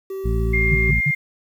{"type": "tone with pitch glide", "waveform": "triangle", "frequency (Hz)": [384.9, 382.2], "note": ["G4", "G4"], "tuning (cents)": [-32, -44], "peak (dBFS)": -24, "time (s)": [0.1, 0.91], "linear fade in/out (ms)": 5, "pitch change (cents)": -12, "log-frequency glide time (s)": [0.22, 0.76]}
{"type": "harmonic tone", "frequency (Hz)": 56.4, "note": "A1", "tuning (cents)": 44, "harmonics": [1, 2, 3, 4], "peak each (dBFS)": [-19, -25, -29, -31], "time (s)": [0.24, 1.01], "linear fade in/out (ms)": 20}
{"type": "tone", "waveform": "sine", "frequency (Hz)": 2116, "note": "C7", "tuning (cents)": 19, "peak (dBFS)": -18, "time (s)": [0.53, 1.15], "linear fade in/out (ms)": 10}
{"type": "tone bursts", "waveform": "sine", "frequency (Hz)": 146.83, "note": "D3", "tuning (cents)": 0, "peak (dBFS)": -17, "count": 3, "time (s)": [0.71, 1.112], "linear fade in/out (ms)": 10, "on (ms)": 54, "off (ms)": 120}
{"effects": ["8-bit"]}